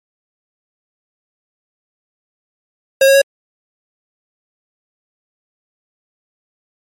square tone with pitch steps, 540 / 546.3 / 552.6 Hz, C#5 / C#5 / C#5, -45 / -25 / -6 cents, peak -7 dBFS, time 3.01-3.217 s, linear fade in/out 5 ms, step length 69 ms, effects MP3 64 kbps

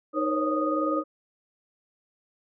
sine tone cluster, 309.7 / 473.9 / 538 / 558 / 1240 Hz, D#4 / A#4 / C5 / C#5 / D#6, -8 / +28 / +48 / +11 / -6 cents, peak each -27 / -35 / -30 / -33 / -28 dBFS, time 0.13-1.04 s, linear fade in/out 50 ms, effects none

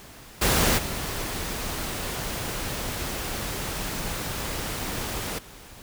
pink noise with level steps, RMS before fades -21 / -31 dBFS, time 0.41-5.39 s, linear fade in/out 10 ms, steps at 0.77 s, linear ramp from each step 20 ms, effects pink hiss -46 dBFS RMS until 5.82 s

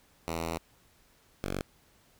5% pulse tone pair in turn, 82.6 / 47.58 Hz, E2 / F#1, +4 / +49 cents, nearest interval minor seventh, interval 955 cents, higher first, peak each -21 dBFS, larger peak neither, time 0.28-0.58 / 1.44-1.61 s, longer first, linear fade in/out 0 ms, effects pink hiss -64 dBFS RMS until 2.19 s

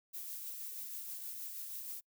violet noise with tremolo, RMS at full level -43 dBFS, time 0.13-2.01 s, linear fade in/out 20 ms, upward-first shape sine, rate 6.3 Hz, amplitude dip 30%, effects noise-tail reverb RT60 0.1 s tail -26 dB re dry

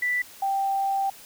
sine tone pair in turn, 1975.5 / 784 Hz, B6 / G5, 0 / 0 cents, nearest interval octave + major third, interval 1600 cents, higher first, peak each -22 dBFS, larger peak neither, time 0.02-0.22 / 0.42-1.1 s, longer second, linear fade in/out 5 ms, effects white hiss -47 dBFS RMS until 1.25 s

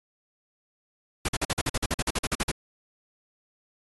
pink noise bursts, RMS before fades -26 dBFS, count 16, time 1.25-2.516 s, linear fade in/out 5 ms, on 36 ms, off 46 ms, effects AAC 32 kbps

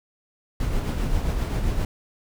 brown noise with tremolo, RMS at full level -22 dBFS, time 0.6-1.85 s, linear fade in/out 2 ms, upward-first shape triangle, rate 7.6 Hz, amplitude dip 45%, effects none

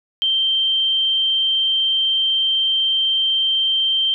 sine tone, 3138 Hz, G7, 1 cent sharp, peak -15 dBFS, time 0.22-4.14 s, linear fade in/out 0 ms, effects none

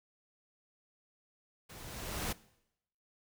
pink noise with level ramp, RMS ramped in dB -51 to -35 dBFS, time 1.69-2.33 s, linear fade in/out 10 ms, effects noise-tail reverb RT60 0.8 s tail -20 dB re dry

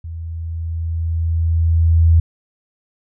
sine tone with level ramp, 82.41 Hz, E2, in tune, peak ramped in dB -26 to -7 dBFS, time 0.04-2.2 s, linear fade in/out 5 ms, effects none

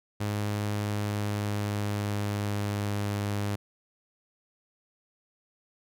sawtooth tone with pitch glide, 103.83 to 102.16 Hz, G#2 to G#2, 0 to -28 cents, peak -24 dBFS, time 0.2-3.56 s, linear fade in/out 10 ms, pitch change -28 cents, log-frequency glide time 0.87-3.17 s, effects none

